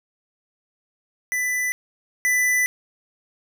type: tone pair in turn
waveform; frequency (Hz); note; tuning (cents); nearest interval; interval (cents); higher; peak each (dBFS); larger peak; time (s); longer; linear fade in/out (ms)
square; 1992 / 1992; B6 / B6; +14 / +14; unison; 0; neither; -22 / -18; second; 1.32-1.72 / 2.25-2.66; second; 0
effects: none